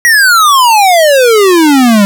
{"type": "exponential sweep", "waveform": "square", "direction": "down", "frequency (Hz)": [1939, 196], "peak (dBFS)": -4, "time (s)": [0.05, 2.05], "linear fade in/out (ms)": 0, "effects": []}